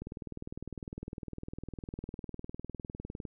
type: click train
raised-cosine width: 3 ms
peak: -27 dBFS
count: 65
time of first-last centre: 0.02-3.252 s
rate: 19.8 Hz
effects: none

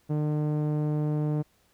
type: tone with low-pass filter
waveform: sawtooth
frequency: 150.6 Hz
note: D3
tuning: 44 cents sharp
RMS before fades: -27 dBFS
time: 0.09-1.43 s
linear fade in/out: 20 ms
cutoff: 540 Hz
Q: 0.68
effects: pink hiss -66 dBFS RMS until 1.73 s

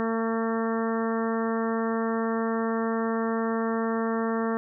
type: harmonic tone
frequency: 226.1 Hz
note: A3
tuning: 47 cents sharp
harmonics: 1 / 2 / 3 / 4 / 5 / 6 / 7 / 8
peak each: -27 / -29 / -35 / -37 / -35 / -38 / -42 / -40 dBFS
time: 0-4.57 s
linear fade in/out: 0 ms
effects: none

